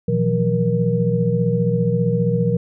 sine tone cluster, 121.4 / 164.8 / 179.8 / 473.2 Hz, B2 / E3 / F#3 / A#4, -29 / 0 / -49 / +26 cents, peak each -21 dBFS, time 0.08-2.57 s, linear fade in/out 5 ms, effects none

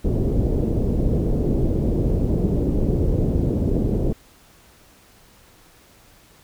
pink low-pass noise, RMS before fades -20 dBFS, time 0.04-4.13 s, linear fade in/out 10 ms, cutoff 460 Hz, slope 24 dB/octave, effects pink hiss -52 dBFS RMS until 6.43 s

